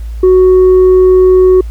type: tone with tanh clipping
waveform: sine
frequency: 370.5 Hz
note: F#4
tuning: 2 cents sharp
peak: -3 dBFS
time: 0.23-1.61 s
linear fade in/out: 5 ms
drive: 1 dB
effects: added 56 Hz sine -18 dBFS peak until 1.7 s + pink hiss -44 dBFS RMS until 1.7 s